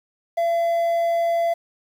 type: tone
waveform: triangle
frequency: 677 Hz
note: E5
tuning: 46 cents sharp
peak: -16 dBFS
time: 0.37-1.54 s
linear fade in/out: 10 ms
effects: 8-bit